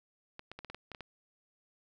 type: clicks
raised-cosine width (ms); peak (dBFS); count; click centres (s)
0.3; -28; 9; 0.394 / 0.516 / 0.59 / 0.647 / 0.7 / 0.746 / 0.917 / 0.948 / 1.007
effects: none